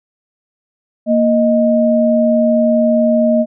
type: tone pair together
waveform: sine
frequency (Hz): 233.1 / 622.3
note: A#3 / D#5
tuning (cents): 0 / 0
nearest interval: octave + perfect fourth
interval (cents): 1700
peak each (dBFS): -12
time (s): 1.06-3.46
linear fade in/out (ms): 50
effects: none